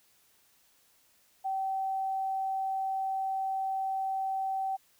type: tone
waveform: sine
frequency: 770 Hz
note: G5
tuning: 31 cents flat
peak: -29 dBFS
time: 1.44-4.77 s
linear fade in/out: 20 ms
effects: white hiss -66 dBFS RMS until 4.99 s